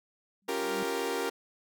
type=tone with exponential growth; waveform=sine; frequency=196 Hz; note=G3; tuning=in tune; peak=-34 dBFS; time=0.42-0.83 s; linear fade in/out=2 ms; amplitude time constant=88 ms
type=chord; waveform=sawtooth; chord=G half-diminished seventh; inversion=second; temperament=equal; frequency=277.2 / 349.2 / 392 / 466.2 Hz; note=Db4 / F4 / G4 / Bb4; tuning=0 / 0 / 0 / 0 cents; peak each=-35 / -34 / -31 / -29 dBFS; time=0.48-1.3 s; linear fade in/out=10 ms
effects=none